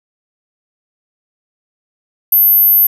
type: tone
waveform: sine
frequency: 13100 Hz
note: G#9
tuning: 25 cents flat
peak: -6 dBFS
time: 2.32-2.87 s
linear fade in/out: 5 ms
effects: none